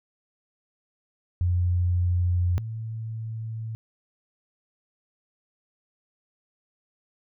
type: tone pair in turn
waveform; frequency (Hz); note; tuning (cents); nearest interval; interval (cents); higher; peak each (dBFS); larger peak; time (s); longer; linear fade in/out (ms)
sine; 88.7 / 111.75; F2 / A2; +27 / +27; major third; 400; second; -20 / -30; first; 1.41-2.58 / 2.58-3.75; neither; 0
effects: none